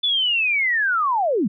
sine linear sweep, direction down, 3500 to 168.2 Hz, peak -17 dBFS, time 0.03-1.48 s, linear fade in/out 10 ms, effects none

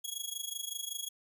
15% pulse tone with amplitude modulation, 3327 Hz, G#7, 2 cents sharp, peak -26 dBFS, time 0.04-1.09 s, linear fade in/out 10 ms, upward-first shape sine, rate 25.3 Hz, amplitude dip 85%, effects none

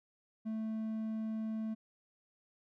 triangle tone, 220 Hz, A3, in tune, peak -33 dBFS, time 0.45-1.75 s, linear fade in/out 20 ms, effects none

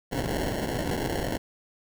violet noise with sample-and-hold, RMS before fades -29 dBFS, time 0.11-1.38 s, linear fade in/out 20 ms, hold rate 1225 Hz, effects none

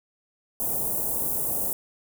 white band-stop noise, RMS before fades -27 dBFS, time 0.6-1.73 s, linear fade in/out 0 ms, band 790 to 9600 Hz, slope 24 dB/octave, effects none

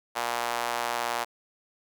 sawtooth tone with high-pass filter, 119.2 Hz, A#2, 39 cents sharp, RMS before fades -30 dBFS, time 0.15-1.25 s, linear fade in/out 20 ms, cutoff 810 Hz, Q 1.7, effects none

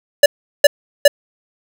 square tone bursts, 578 Hz, D5, 28 cents flat, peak -3 dBFS, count 3, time 0.23-1.08 s, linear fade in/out 5 ms, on 30 ms, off 380 ms, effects none

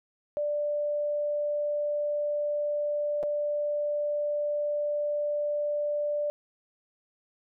sine tone with dropouts, 589 Hz, D5, 5 cents sharp, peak -26 dBFS, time 0.37-6.3 s, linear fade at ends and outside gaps 0 ms, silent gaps 3.229-3.235 s, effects none

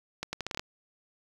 accelerating click train, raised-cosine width 0.2 ms, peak -16 dBFS, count 8, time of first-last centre 0.23-0.595 s, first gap 100 ms, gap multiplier 0.77, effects 7-bit

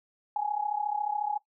sine tone with amplitude modulation, 834 Hz, G#5, 7 cents sharp, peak -24 dBFS, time 0.36-1.38 s, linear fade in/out 2 ms, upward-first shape sine, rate 34.1 Hz, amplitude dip 80%, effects noise-tail reverb RT60 0.1 s tail -18 dB re dry

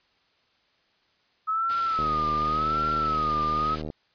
sine tone with vibrato, 1276 Hz, D#6, 43 cents sharp, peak -23 dBFS, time 1.47-3.76 s, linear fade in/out 20 ms, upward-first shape sine, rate 0.89 Hz, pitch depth 110 cents each way
white noise, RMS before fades -37 dBFS, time 1.69-3.82 s, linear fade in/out 10 ms
click train, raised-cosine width 2 ms, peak -21 dBFS, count 148, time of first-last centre 1.99-3.902 s, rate 76.9 Hz
effects white hiss -66 dBFS RMS until 4.14 s + resampled to 11025 Hz

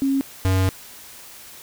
sine / square tone pair in turn, 272.3 / 94.24 Hz, C#4 / F#2, -31 / +32 cents, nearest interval octave + tritone, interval 1837 cents, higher first, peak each -17 dBFS, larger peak neither, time 0.02-0.21 / 0.45-0.69 s, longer second, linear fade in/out 0 ms, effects white hiss -42 dBFS RMS until 1.62 s

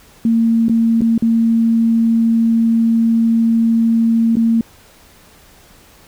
sine tone with dropouts, 228.3 Hz, A#3, 36 cents flat, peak -10 dBFS, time 0.25-4.61 s, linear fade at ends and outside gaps 2 ms, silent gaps 0.684-0.695 / 1.009-1.018 / 1.179-1.223 / 4.356-4.368 s, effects pink hiss -46 dBFS RMS until 6.07 s

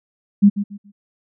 sine tone with echo, 202.7 Hz, G#3, 42 cents flat, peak -6 dBFS, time 0.42-0.5 s, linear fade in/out 20 ms, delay 140 ms, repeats 3, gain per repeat -12 dB, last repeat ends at 0.92 s, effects none

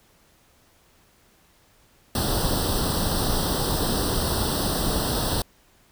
pink noise with comb filter, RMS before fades -24 dBFS, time 2.15-5.42 s, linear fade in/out 2 ms, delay 0.22 ms, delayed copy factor +0.95, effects pink hiss -59 dBFS RMS until 5.91 s

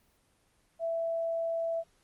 sine tone, 663 Hz, E5, 10 cents sharp, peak -29 dBFS, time 0.79-1.84 s, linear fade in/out 50 ms, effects pink hiss -69 dBFS RMS until 2.03 s + Opus 24 kbps

